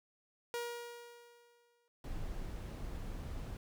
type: tone with exponential decay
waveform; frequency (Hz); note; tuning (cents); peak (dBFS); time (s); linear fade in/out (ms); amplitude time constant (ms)
sawtooth; 475.6; A#4; +35; -32; 0.54-1.88; 0; 290
type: noise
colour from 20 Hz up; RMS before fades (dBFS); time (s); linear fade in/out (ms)
brown; -42; 2.04-3.57; 2
effects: none

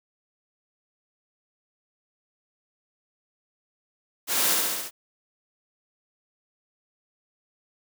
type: noise with echo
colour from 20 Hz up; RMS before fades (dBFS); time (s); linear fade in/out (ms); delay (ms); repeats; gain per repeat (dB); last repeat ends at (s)
white; -25; 4.27-4.57; 50; 68; 5; -2; 4.91
effects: high-pass 200 Hz 12 dB/octave

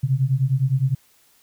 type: beating tone pair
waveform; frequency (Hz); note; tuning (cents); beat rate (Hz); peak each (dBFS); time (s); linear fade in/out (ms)
sine; 127.9 / 137.7; C3 / C#3; -39 / -11; 9.8; -20; 0.03-0.95; 10
effects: white hiss -58 dBFS RMS until 1.42 s

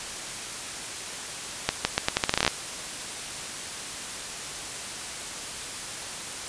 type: accelerating click train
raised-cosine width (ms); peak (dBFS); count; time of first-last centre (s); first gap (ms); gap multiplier
0.2; -3; 14; 1.69-2.478; 160; 0.81
effects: white hiss -35 dBFS RMS until 6.48 s + resampled to 22050 Hz

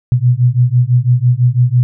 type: beating tone pair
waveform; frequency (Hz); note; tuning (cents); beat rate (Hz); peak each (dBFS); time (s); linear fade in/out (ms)
sine; 120.6 / 126.6; B2 / B2; -41 / +43; 6; -11; 0.12-1.83; 0
effects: none

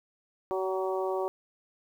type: harmonic tone with a mistuned harmonic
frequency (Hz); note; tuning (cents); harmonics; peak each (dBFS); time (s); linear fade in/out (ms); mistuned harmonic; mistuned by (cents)
188.9; F#3; +36; 2 / 3 / 4 / 5 / 6; -30 / -34 / -36 / -38 / -40; 0.51-1.28; 0; 5; -16
effects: 10-bit

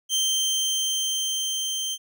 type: tone with level ramp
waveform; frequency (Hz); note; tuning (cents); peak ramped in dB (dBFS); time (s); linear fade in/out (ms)
25% pulse; 3136; G7; 0; -17 to -23; 0.09-1.98; 50
effects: none

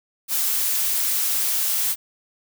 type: noise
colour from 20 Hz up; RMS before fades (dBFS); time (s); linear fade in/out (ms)
blue; -22; 0.28-1.96; 50
effects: none

